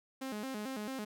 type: tone with vibrato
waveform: sawtooth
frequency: 236.2 Hz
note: A#3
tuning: 23 cents sharp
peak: -34 dBFS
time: 0.21-1.05 s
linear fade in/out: 10 ms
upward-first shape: square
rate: 4.5 Hz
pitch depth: 200 cents each way
effects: none